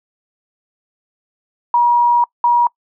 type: tone bursts at uneven times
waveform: sine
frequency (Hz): 957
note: A#5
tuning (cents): +45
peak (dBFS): -9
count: 2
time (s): 1.74-2.24 / 2.44-2.67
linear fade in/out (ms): 2
effects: noise-tail reverb RT60 0.1 s tail -25 dB re dry